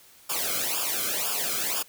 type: noise with flanger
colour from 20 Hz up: white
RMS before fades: -28 dBFS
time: 0.29-1.83 s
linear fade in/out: 10 ms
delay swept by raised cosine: 0.49 to 1.12 ms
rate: 2 Hz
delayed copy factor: -0.9
effects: white hiss -54 dBFS RMS until 1.88 s